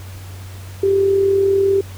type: tone with amplitude modulation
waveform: sine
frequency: 392.3 Hz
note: G4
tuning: 1 cent sharp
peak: -10 dBFS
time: 0.83-1.81 s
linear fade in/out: 5 ms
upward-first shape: sine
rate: 40 Hz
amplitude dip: 40%
effects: added 94 Hz sine -31 dBFS peak until 1.97 s + pink hiss -41 dBFS RMS until 1.97 s